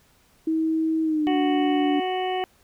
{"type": "tone with pitch glide", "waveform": "sine", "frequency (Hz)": [320, 291.8], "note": ["D#4", "D4"], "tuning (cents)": [49, -11], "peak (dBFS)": -20, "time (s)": [0.47, 2], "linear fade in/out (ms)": 5, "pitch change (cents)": -160, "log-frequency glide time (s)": [1.03, 1.37]}
{"type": "harmonic tone", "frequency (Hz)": 370, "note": "F#4", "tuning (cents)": 0, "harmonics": [1, 2, 3, 5, 6, 7, 8], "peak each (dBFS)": [-27, -26, -40, -38, -39, -45, -36], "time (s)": [1.27, 2.44], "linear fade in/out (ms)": 0}
{"effects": ["pink hiss -60 dBFS RMS until 2.63 s"]}